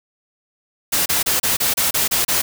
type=noise bursts; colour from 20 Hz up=white; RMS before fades=-18 dBFS; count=9; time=0.92-2.42 s; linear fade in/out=10 ms; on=140 ms; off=30 ms; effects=none